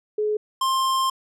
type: tone pair in turn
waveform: sine / square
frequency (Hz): 423.9 / 1056.2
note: G#4 / C6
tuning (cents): +35 / +16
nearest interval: octave + major third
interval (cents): 1581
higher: second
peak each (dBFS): -20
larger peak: neither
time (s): 0.18-0.37 / 0.61-1.1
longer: second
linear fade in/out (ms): 5
effects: low-pass 11000 Hz 12 dB/octave